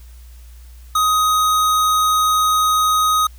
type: tone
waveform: square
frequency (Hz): 1254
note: D#6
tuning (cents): +13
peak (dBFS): -14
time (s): 0.95-3.27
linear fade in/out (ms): 5
effects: added 60 Hz sine -37 dBFS peak until 3.38 s + white hiss -52 dBFS RMS until 3.38 s